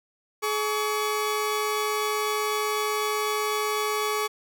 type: tone pair together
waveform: sawtooth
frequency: 424 / 1132 Hz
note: G#4 / C#6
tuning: +36 / +36 cents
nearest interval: octave + perfect fourth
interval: 1700 cents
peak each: -23 / -24 dBFS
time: 0.42-4.28 s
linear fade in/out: 20 ms
effects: none